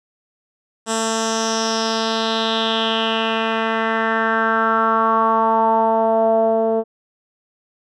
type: tone with low-pass filter sweep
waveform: 10% pulse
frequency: 223.9 Hz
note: A3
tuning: 30 cents sharp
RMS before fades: -18 dBFS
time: 0.86-6.84 s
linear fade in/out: 50 ms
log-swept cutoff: 8000 to 540 Hz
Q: 4.2
effects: none